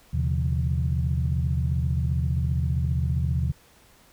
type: tone cluster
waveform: sine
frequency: 78.2 / 126 / 141.1 / 168.7 Hz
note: D#2 / B2 / C#3 / E3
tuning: +9 / +35 / +31 / +40 cents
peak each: -24 / -26 / -30 / -31 dBFS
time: 0.13-3.52 s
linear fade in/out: 10 ms
effects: tanh soft clip ceiling -12 dBFS + pink hiss -56 dBFS RMS until 4.12 s